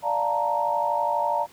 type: chord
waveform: sine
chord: Bb major seventh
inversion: first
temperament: equal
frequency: 587.3 / 698.5 / 880 / 932.3 Hz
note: D5 / F5 / A5 / Bb5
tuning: 0 / 0 / 0 / 0 cents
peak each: -28 / -29 / -29 / -24 dBFS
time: 0.02-1.47 s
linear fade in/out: 50 ms
effects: pink hiss -52 dBFS RMS until 1.52 s + high-pass 100 Hz 12 dB/octave